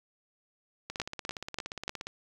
two click trains, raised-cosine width 0.2 ms, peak -20 / -15 dBFS, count 21 / 4, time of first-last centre 0.9-2.07 / 1-1.88 s, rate 17.1 / 3.41 Hz, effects 8-bit

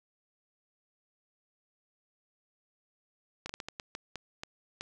slowing click train, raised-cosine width 0.2 ms, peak -21 dBFS, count 10, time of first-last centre 3.46-4.81 s, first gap 34 ms, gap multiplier 1.35, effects none

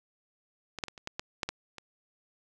clicks, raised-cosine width 0.2 ms, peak -21 / -13 / -24 / -29 / -18 / -16 / -12 / -15 / -26 dBFS, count 9, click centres 0.787 / 0.838 / 0.883 / 0.978 / 1.074 / 1.195 / 1.432 / 1.49 / 1.783 s, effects none

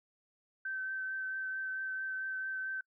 sine tone with vibrato, 1542 Hz, G6, 29 cents flat, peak -35 dBFS, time 0.65-2.81 s, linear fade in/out 5 ms, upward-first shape triangle, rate 4.5 Hz, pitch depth 17 cents each way, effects noise-tail reverb RT60 0.1 s tail -26 dB re dry

